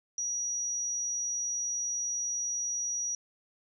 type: tone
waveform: sine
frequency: 5790 Hz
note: F#8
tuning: 38 cents flat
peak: -30 dBFS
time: 0.18-3.15 s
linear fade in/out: 2 ms
effects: none